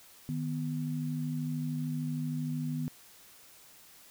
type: tone pair together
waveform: sine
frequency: 153.8 / 246.9 Hz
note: D#3 / B3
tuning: -20 / 0 cents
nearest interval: minor sixth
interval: 820 cents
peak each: -33 / -35 dBFS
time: 0.29-2.88 s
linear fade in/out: 0 ms
effects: white hiss -56 dBFS RMS until 4.1 s